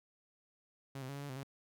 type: tone with pitch steps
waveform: sawtooth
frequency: 136.6 / 129.6 / 140 / 141.3 / 143.2 / 130 / 137.3 Hz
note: C#3 / C3 / C#3 / C#3 / D3 / C3 / C#3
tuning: -25 / -16 / +18 / +34 / -43 / -11 / -16 cents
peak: -38 dBFS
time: 0.95-1.433 s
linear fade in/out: 5 ms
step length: 69 ms
effects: none